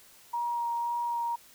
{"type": "tone with vibrato", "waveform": "sine", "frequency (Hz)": 945, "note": "A#5", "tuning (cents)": 23, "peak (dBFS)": -28, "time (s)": [0.33, 1.36], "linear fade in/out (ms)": 10, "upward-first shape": "sine", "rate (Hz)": 1.9, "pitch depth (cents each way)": 11, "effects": ["white hiss -56 dBFS RMS until 1.54 s"]}